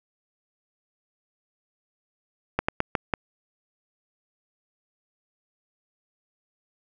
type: slowing click train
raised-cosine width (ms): 0.5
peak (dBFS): -7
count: 5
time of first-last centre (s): 2.59-3.138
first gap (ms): 95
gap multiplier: 1.25
effects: none